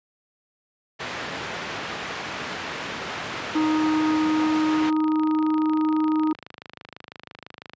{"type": "low-pass noise", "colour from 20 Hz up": "white", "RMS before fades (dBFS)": -32, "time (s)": [0.99, 4.91], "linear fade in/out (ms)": 20, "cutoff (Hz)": 2300, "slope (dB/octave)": 12}
{"type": "harmonic tone", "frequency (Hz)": 311.1, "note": "D#4", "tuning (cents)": 0, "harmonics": [1, 3, 4], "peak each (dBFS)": [-19, -31, -33], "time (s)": [3.55, 6.33], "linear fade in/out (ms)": 5}
{"type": "click train", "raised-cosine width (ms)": 0.3, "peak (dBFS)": -22, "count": 76, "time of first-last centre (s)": [4.85, 7.735], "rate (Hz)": 26}
{"effects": ["high-pass 100 Hz 12 dB/octave", "resampled to 16000 Hz"]}